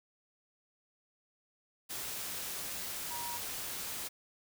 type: tone in noise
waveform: sine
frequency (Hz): 953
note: A#5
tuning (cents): +38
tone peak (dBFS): -41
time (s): 3.1-3.38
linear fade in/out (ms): 20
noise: white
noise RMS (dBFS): -40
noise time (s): 1.89-4.09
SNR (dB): -4
effects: none